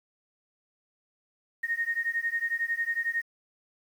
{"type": "beating tone pair", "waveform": "sine", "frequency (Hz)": [1850, 1861], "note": ["A#6", "A#6"], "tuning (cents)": [-14, -3], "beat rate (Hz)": 11, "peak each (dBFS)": -30, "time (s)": [1.63, 3.22], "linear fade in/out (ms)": 10, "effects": ["9-bit"]}